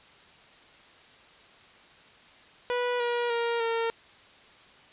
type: tone with pitch steps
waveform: sawtooth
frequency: 490 / 479.1 / 468.4 / 458 Hz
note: B4 / A#4 / A#4 / A#4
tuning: -14 / +47 / +8 / -31 cents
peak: -22 dBFS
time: 2.7-3.9 s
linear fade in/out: 0 ms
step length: 300 ms
effects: white hiss -54 dBFS RMS until 4.92 s + resampled to 8000 Hz